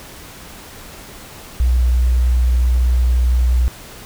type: tone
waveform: sine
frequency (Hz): 61.5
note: B1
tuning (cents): -7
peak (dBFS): -11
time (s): 1.6-3.68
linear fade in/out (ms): 0
effects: pink hiss -37 dBFS RMS until 4.05 s